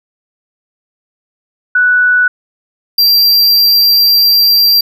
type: tone pair in turn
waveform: sine / square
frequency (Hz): 1480 / 4727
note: F#6 / D8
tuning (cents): 0 / +10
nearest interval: octave + minor sixth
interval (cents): 2010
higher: second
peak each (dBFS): -6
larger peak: neither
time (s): 1.75-2.28 / 2.98-4.81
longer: second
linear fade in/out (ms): 5
effects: none